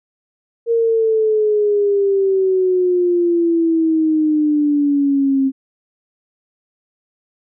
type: exponential sweep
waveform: sine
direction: down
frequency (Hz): 466.2 to 266.3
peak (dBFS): -12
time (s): 0.66-5.52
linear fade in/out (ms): 50
effects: none